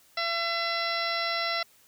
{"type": "harmonic tone", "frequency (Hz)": 675, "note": "E5", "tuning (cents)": 41, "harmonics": [1, 2, 3, 4, 5, 6, 7, 8], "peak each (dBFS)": [-33, -33, -32, -39, -40, -35, -40, -36], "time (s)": [0.17, 1.63], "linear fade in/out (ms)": 5, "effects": ["white hiss -60 dBFS RMS until 1.87 s"]}